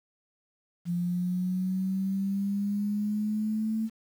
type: linear sweep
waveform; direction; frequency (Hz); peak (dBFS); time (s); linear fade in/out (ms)
sine; up; 172.8 to 222.6; -26; 0.85-3.9; 50
effects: 9-bit